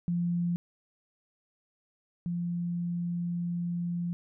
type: tone pair in turn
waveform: sine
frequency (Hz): 173.3 / 173.3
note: F3 / F3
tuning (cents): -13 / -13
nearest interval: unison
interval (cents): 0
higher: neither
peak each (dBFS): -26 / -29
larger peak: first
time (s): 0.08-0.56 / 2.26-4.13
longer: second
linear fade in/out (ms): 0
effects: none